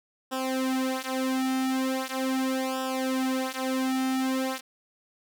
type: tone with flanger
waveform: sawtooth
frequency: 261.6 Hz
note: C4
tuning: in tune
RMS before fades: -28 dBFS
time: 0.31-4.61 s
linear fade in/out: 20 ms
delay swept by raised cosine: 0.46 to 5.86 ms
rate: 0.4 Hz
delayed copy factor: -0.95
effects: none